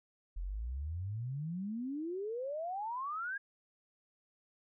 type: exponential sweep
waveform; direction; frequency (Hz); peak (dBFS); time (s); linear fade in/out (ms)
sine; up; 41.1 to 1661.2; -36; 0.36-3.38; 10
effects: none